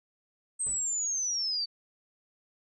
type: linear sweep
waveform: sine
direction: down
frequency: 8370 to 4533 Hz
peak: -28 dBFS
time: 0.59-1.66 s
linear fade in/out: 20 ms
type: noise with exponential decay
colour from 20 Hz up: brown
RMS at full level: -43 dBFS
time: 0.66-0.97 s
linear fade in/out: 5 ms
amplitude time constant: 66 ms
effects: none